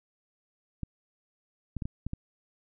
clicks, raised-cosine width 5 ms, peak -21 dBFS, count 6, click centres 0.833 / 1.767 / 1.822 / 1.855 / 2.066 / 2.134 s, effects none

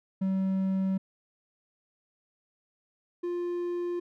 triangle tone pair in turn, 190.9 / 350.3 Hz, G3 / F4, -46 / +5 cents, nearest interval major seventh, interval 1051 cents, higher second, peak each -23 / -27 dBFS, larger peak first, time 0.21-0.98 / 3.23-4 s, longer neither, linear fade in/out 10 ms, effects none

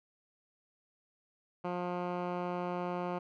10% pulse tone with low-pass filter, 177.7 Hz, F3, 30 cents sharp, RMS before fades -36 dBFS, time 1.64-3.19 s, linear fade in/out 10 ms, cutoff 1600 Hz, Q 0.79, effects none

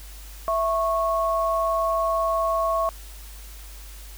sine tone pair together, 660 / 1100.4 Hz, E5 / C#6, +2 / -13 cents, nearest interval major sixth, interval 885 cents, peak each -23 dBFS, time 0.48-2.89 s, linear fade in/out 0 ms, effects added 50 Hz sine -39 dBFS peak until 4.17 s + white hiss -46 dBFS RMS until 4.17 s

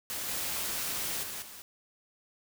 white noise with level steps, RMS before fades -36 / -34 / -39 / -47 dBFS, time 0.1-1.62 s, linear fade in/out 0 ms, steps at 0.28 / 1.23 / 1.42 s, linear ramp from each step 2 ms, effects none

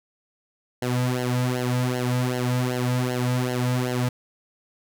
sawtooth tone with flanger, 125 Hz, B2, 21 cents sharp, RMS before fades -24 dBFS, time 0.82-4.09 s, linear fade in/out 5 ms, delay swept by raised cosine 0.82 to 2.82 ms, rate 2.6 Hz, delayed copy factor -0.85, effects none

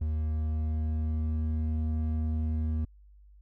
triangle tone pair together, 77.78 / 233.1 Hz, D#2 / A#3, 0 / 0 cents, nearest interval octave + perfect fifth, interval 1900 cents, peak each -25 / -37 dBFS, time 0.01-2.85 s, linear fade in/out 5 ms, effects added 50 Hz sine -52 dBFS peak until 3.41 s

